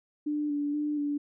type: tone with vibrato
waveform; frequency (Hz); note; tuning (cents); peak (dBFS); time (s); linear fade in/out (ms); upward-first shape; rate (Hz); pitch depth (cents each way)
sine; 293.7; D4; 0; -27; 0.26-1.18; 10; square; 2.1; 21
effects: none